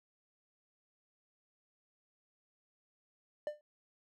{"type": "tone with exponential decay", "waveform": "triangle", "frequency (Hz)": 597, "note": "D5", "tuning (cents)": 28, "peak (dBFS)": -29, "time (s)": [3.47, 3.61], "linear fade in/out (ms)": 1, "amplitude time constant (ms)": 30, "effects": []}